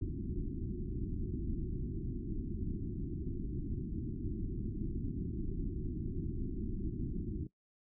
pink low-pass noise, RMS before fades -38 dBFS, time 0.01-7.47 s, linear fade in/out 5 ms, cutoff 370 Hz, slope 96 dB/octave, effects noise-tail reverb RT60 0.1 s tail -19 dB re dry

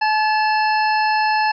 harmonic tone with a mistuned harmonic, 860 Hz, A5, 40 cents flat, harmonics 1 / 2 / 3 / 5 / 6, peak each -16 / -22 / -26 / -30 / -32 dBFS, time 0.01-1.52 s, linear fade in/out 10 ms, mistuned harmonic 3, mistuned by +53 cents, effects none

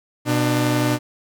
sawtooth tone pair together, 123.47 / 298.5 Hz, B2 / D4, 0 / +28 cents, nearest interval octave + minor third, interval 1528 cents, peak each -16 dBFS, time 0.25-0.99 s, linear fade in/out 50 ms, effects none

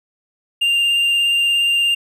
triangle tone with vibrato, 2794 Hz, F7, in tune, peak -12 dBFS, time 0.61-1.95 s, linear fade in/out 10 ms, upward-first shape sine, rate 17 Hz, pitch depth 11 cents each way, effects none

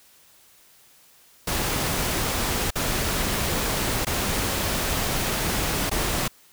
pink noise with dropouts, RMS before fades -25 dBFS, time 1.47-6.28 s, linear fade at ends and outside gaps 5 ms, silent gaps 2.706-2.755 / 4.049-4.067 / 5.897-5.913 s, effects white hiss -55 dBFS RMS until 6.52 s

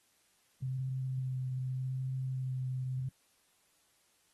sine tone with vibrato, 129.9 Hz, C3, 12 cents flat, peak -33 dBFS, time 0.62-3.09 s, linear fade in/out 5 ms, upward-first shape sine, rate 0.83 Hz, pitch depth 14 cents each way, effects white hiss -71 dBFS RMS until 4.33 s + AAC 32 kbps

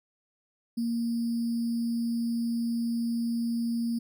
sine tone with sample-and-hold, 233.1 Hz, A#3, in tune, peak -26 dBFS, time 0.77-3.99 s, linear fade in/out 10 ms, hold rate 4900 Hz, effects none

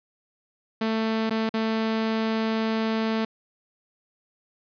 sawtooth tone with dropouts, 222 Hz, A3, 16 cents sharp, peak -19 dBFS, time 0.81-3.25 s, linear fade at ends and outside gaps 5 ms, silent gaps 1.297-1.307 / 1.493-1.539 s, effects resampled to 11025 Hz + 9-bit

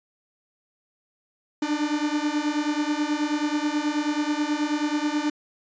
45% pulse beating tone pair, 293.7 / 303 Hz, D4 / D#4, 0 / -46 cents, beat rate 9.3 Hz, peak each -26 dBFS, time 1.62-5.3 s, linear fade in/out 5 ms, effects resampled to 16000 Hz

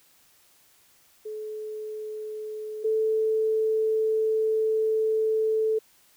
sine tone pair in turn, 430 / 438.5 Hz, A4 / A4, -40 / -6 cents, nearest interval unison, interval 34 cents, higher second, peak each -32 / -21 dBFS, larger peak second, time 1.25-2.84 / 2.84-5.79 s, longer second, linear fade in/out 10 ms, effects white hiss -60 dBFS RMS until 6.16 s

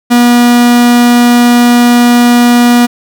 45% pulse tone, 241.2 Hz, B3, 41 cents flat, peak -3 dBFS, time 0.1-2.87 s, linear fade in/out 20 ms, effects none

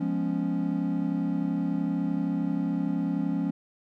triangle chord, C# dominant seventh, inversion first, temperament equal, 174.61 / 207.7 / 246.9 / 277.2 Hz, E#3 / G#3 / B3 / C#4, 0 / 0 / 0 / 0 cents, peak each -28 / -30 / -32 / -27 dBFS, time 0-3.51 s, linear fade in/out 10 ms, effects none

